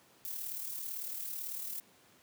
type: noise with amplitude modulation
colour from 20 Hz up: violet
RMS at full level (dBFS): -38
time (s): 0.25-1.8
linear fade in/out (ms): 0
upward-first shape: sine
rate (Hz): 38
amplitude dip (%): 50
effects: pink hiss -63 dBFS RMS until 2.22 s + high-pass 150 Hz 12 dB/octave